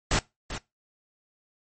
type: noise with echo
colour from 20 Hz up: pink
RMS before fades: -23 dBFS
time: 0.11-0.19 s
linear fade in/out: 2 ms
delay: 390 ms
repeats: 1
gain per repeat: -11 dB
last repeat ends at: 0.58 s
effects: noise-tail reverb RT60 0.2 s tail -21 dB re dry + MP3 32 kbps